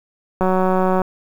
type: click train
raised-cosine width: 1 ms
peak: -5 dBFS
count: 114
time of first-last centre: 0.41-1.018 s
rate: 186 Hz
effects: 7-bit